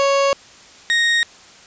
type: tone pair in turn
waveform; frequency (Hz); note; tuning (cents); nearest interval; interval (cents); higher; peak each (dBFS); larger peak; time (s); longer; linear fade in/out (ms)
30% pulse; 554.4 / 1864.8; C#5 / A#6; 0 / 0; octave + major sixth; 2100; second; -11; neither; 0-0.33 / 0.9-1.23; neither; 0
effects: white hiss -44 dBFS RMS until 1.66 s + resampled to 16000 Hz